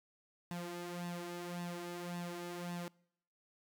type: tone with flanger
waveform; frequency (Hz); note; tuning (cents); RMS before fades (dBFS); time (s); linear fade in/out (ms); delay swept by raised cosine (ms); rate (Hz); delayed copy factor
sawtooth; 174.61; F3; 0; -43; 0.51-2.88; 0; 1.1 to 3.4; 1.8; +0.65
effects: noise-tail reverb RT60 0.7 s tail -25 dB re dry